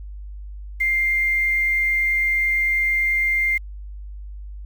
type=tone with quantisation; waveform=sine; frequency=2103 Hz; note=C7; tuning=8 cents sharp; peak=-17 dBFS; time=0.8-3.58 s; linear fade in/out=10 ms; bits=7; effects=added 50 Hz sine -32 dBFS peak until 4.65 s